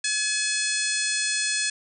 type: harmonic tone with a mistuned harmonic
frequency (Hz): 850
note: G#5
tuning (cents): +40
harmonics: 2 / 3 / 4 / 5 / 6 / 7 / 8 / 9 / 10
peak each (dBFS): -30 / -31 / -33 / -31 / -33 / -35 / -33 / -35 / -30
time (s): 0.04-1.7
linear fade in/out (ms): 5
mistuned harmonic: 10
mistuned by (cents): +19
effects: none